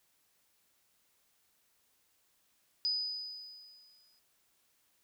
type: tone with exponential decay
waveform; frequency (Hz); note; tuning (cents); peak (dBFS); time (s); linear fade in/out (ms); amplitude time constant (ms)
sine; 4978; D#8; 0; -28; 2.85-4.19; 0; 290
effects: white hiss -73 dBFS RMS until 5.03 s